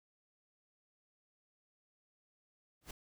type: noise with exponential growth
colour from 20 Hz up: pink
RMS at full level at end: -41 dBFS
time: 2.81-2.91 s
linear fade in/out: 5 ms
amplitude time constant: 20 ms
effects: none